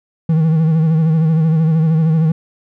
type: tone with vibrato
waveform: triangle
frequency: 160 Hz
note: D#3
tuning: 49 cents sharp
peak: -8 dBFS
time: 0.29-2.32 s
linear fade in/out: 5 ms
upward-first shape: sine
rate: 13 Hz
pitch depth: 55 cents each way
effects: none